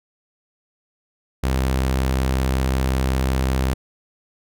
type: tone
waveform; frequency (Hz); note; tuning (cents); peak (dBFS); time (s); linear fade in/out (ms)
sawtooth; 65.41; C2; 0; -14; 1.43-3.74; 10
effects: none